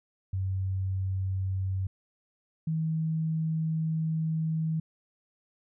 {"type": "tone pair in turn", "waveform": "sine", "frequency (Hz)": [95, 159.77], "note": ["F#2", "D#3"], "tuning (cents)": [46, 46], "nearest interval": "major sixth", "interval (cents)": 900, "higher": "second", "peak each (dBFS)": [-27, -26], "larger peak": "second", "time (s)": [[0.33, 1.87], [2.67, 4.8]], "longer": "second", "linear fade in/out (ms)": 5, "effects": []}